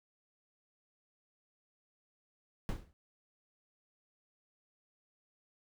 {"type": "noise with exponential decay", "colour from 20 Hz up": "brown", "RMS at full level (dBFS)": -32, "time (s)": [2.69, 2.93], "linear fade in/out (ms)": 0, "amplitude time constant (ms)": 51, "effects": []}